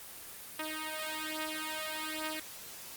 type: beating tone pair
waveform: 5% pulse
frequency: 311.1 / 312.3 Hz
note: D#4 / D#4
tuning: 0 / +7 cents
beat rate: 1.2 Hz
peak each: -28 dBFS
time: 0.59-2.4 s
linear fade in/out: 5 ms
effects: white hiss -47 dBFS RMS until 2.96 s + Opus 24 kbps